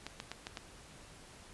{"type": "clicks", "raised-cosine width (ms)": 0.2, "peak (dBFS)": -23, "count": 5, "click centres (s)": [0.066, 0.201, 0.316, 0.469, 0.572], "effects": ["pink hiss -55 dBFS RMS until 1.53 s", "resampled to 24000 Hz"]}